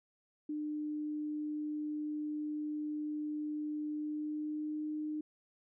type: tone with pitch glide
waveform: sine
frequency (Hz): 301 to 304.7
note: D4 to D#4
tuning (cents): +43 to -36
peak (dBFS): -35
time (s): 0.49-5.21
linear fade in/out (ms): 5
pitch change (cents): +21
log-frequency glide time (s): 3.92-4.87
effects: none